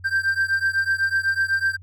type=beating tone pair; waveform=triangle; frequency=1572 / 1580 Hz; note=G6 / G6; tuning=+4 / +13 cents; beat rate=8 Hz; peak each=-20 / -21 dBFS; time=0.04-1.77 s; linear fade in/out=20 ms; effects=added 91 Hz sine -41 dBFS peak until 1.82 s